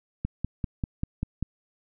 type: click train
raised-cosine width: 5 ms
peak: -15 dBFS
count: 7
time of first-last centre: 0.25-1.426 s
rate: 5.1 Hz
effects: none